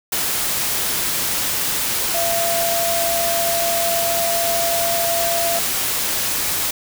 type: tone in noise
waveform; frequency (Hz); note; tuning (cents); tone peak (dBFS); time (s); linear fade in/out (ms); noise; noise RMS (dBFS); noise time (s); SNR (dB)
sine; 679; F5; -49; -20; 2.14-5.59; 5; white; -21; 0.12-6.71; -2
effects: none